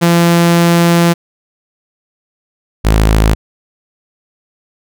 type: tone pair in turn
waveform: sawtooth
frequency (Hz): 170.6 / 53.74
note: F3 / A1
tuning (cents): -40 / -40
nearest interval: octave + minor sixth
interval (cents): 2000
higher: first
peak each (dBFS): -3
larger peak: neither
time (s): 0.01-1.14 / 2.84-3.35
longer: first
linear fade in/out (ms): 20
effects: none